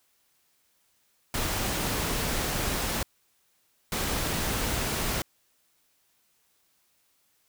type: noise bursts at uneven times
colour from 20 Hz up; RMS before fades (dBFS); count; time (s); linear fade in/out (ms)
pink; -29; 2; 1.34-3.03 / 3.92-5.22; 2
effects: white hiss -69 dBFS RMS until 7.48 s